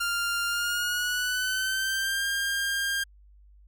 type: tone with pitch glide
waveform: sawtooth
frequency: 1396.9 to 1604.6 Hz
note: F6 to G6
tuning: 0 to +40 cents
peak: -22 dBFS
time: 0-3.04 s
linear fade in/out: 10 ms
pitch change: +240 cents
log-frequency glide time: 0.47-2.26 s
effects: added 50 Hz sine -51 dBFS peak until 3.67 s + MP3 96 kbps